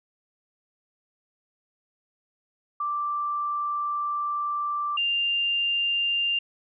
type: tone pair in turn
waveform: sine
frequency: 1174.7 / 2794 Hz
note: D6 / F7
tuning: 0 / 0 cents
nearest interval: octave + minor third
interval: 1500 cents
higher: second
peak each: -25 / -22 dBFS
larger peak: second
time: 2.8-4.97 / 4.97-6.39 s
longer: first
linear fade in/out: 5 ms
effects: none